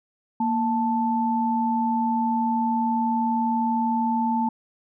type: tone pair together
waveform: sine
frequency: 233.1 / 880.1 Hz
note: A#3 / A5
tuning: 0 / 0 cents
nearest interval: octave + major seventh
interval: 2300 cents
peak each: -23 dBFS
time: 0.4-4.49 s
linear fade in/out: 5 ms
effects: none